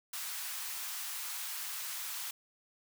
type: high-pass noise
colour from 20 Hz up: white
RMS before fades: -40 dBFS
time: 0.13-2.31 s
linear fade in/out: 5 ms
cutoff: 860 Hz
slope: 24 dB/octave
effects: none